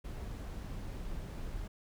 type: noise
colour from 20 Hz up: brown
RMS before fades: -41 dBFS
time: 0.04-1.68 s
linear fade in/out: 10 ms
effects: none